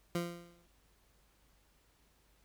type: tone with exponential decay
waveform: 20% pulse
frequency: 172.5 Hz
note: F3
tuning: 21 cents flat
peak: -26 dBFS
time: 0.15-0.66 s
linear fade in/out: 2 ms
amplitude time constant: 110 ms
effects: added 50 Hz sine -70 dBFS peak until 2.44 s + pink hiss -71 dBFS RMS until 2.44 s